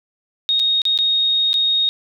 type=tone with dropouts; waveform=sine; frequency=3729 Hz; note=A#7; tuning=in tune; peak=-14 dBFS; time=0.49-1.89 s; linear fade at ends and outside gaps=0 ms; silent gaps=0.594-0.598 / 0.818-0.853 / 0.976-0.988 / 1.531-1.541 s; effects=none